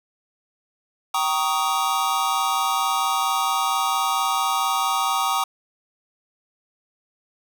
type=chord; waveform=square; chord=Eb dominant seventh; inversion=first; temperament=just; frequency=777.8 / 933.4 / 1120.1 / 1244.5 Hz; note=G5 / Bb5 / Db6 / Eb6; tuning=-14 / +2 / +18 / 0 cents; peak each=-27 / -27 / -27 / -25 dBFS; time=1.14-5.44 s; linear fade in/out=5 ms; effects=none